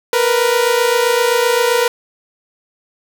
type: tone pair together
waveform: sawtooth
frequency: 466.2 / 493.9 Hz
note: A#4 / B4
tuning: 0 / 0 cents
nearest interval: minor second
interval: 100 cents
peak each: -11 dBFS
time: 0.13-1.88 s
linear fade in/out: 2 ms
effects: none